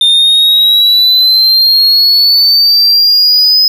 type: exponential sweep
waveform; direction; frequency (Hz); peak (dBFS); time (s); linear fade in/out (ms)
triangle; up; 3615 to 5070; -3; 0.01-3.68; 2
effects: none